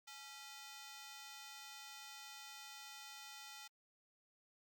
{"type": "ring-modulated tone", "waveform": "10% pulse", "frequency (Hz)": 1108.7, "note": "C#6", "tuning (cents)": 0, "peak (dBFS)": -40, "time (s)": [0.07, 3.68], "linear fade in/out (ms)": 10, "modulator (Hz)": 264, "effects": ["Opus 48 kbps"]}